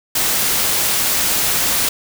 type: noise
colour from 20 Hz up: white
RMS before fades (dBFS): -17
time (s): 0.15-1.89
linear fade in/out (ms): 5
effects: none